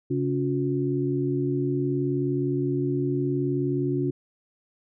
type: tone cluster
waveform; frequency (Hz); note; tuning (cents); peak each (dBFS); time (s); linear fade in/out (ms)
sine; 136.6 / 281.8 / 361.1; C#3 / C#4 / F#4; -25 / +29 / -42; -27; 0.1-4.11; 10
effects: none